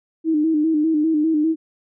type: tone with vibrato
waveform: sine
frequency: 311.7 Hz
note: D#4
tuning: 3 cents sharp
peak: -15 dBFS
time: 0.24-1.56 s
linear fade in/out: 50 ms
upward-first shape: square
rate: 5 Hz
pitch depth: 58 cents each way
effects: none